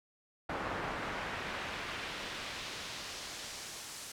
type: noise with band-pass filter sweep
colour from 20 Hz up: brown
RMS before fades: -41 dBFS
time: 0.49-4.12 s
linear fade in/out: 5 ms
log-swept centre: 1200 to 8400 Hz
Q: 0.94
effects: none